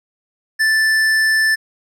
triangle tone with hard clipping, 1760 Hz, A6, in tune, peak -14 dBFS, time 0.59-1.56 s, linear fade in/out 20 ms, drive 15 dB, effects none

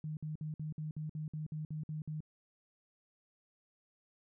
sine tone bursts, 154 Hz, D#3, 17 cents flat, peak -37 dBFS, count 12, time 0.04-2.205 s, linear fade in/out 2 ms, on 130 ms, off 55 ms, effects none

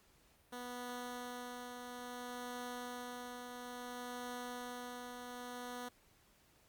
10% pulse tone with tremolo, 245.8 Hz, B3, 8 cents flat, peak -34 dBFS, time 0.52-5.89 s, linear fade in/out 10 ms, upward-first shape triangle, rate 0.59 Hz, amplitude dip 40%, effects pink hiss -69 dBFS RMS until 6.68 s + Opus 48 kbps

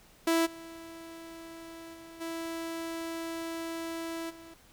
sawtooth tone with level steps, 330 Hz, E4, 2 cents sharp, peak -20 / -40 / -43 / -31 / -44 dBFS, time 0.27-4.54 s, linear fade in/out 5 ms, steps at 0.45 / 1.93 / 2.2 / 4.29 s, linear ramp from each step 20 ms, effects pink hiss -59 dBFS RMS until 4.72 s

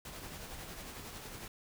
pink noise with tremolo, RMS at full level -45 dBFS, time 0.05-1.48 s, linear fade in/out 2 ms, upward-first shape sine, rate 11 Hz, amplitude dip 35%, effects none

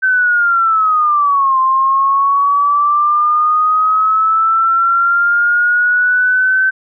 sine linear two-way sweep, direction down then up, 1540 to 1046.5 to 1540 Hz, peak -9 dBFS, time 0.02-6.71 s, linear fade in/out 20 ms, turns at 1.59 s, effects none

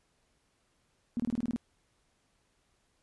sine tone bursts, 236.8 Hz, A#3, 27 cents sharp, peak -28 dBFS, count 8, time 1.17-1.561 s, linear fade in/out 0 ms, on 27 ms, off 25 ms, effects pink hiss -73 dBFS RMS until 3.02 s + resampled to 24000 Hz

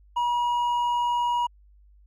sine tone with hard clipping, 962 Hz, B5, 46 cents flat, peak -23 dBFS, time 0.16-1.47 s, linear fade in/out 10 ms, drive 4 dB, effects added 50 Hz sine -52 dBFS peak until 2.06 s

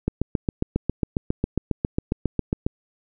click train, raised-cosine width 3 ms, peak -8 dBFS, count 20, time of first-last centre 0.08-2.665 s, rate 7.35 Hz, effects none

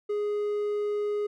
triangle tone, 415.3 Hz, G#4, in tune, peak -24 dBFS, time 0.09-1.27 s, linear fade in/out 10 ms, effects none

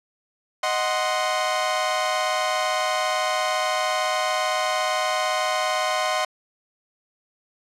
sawtooth chord, C diminished, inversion first, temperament equal, 622.3 / 740 / 1046.5 Hz, Eb5 / Gb5 / C6, 0 / 0 / 0 cents, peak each -22 dBFS, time 0.63-6.25 s, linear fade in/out 5 ms, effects low-pass 8000 Hz 12 dB/octave

